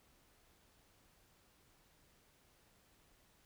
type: silence
effects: pink hiss -70 dBFS RMS until 3.45 s